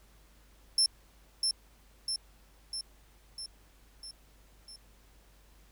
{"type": "tone with echo", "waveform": "35% pulse", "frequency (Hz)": 5350, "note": "E8", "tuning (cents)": 25, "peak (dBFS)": -20, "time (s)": [0.78, 0.86], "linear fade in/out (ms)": 2, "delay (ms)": 650, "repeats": 6, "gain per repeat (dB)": -4, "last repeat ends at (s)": 4.76, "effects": ["added 50 Hz sine -59 dBFS peak until 5.71 s", "pink hiss -64 dBFS RMS until 5.71 s"]}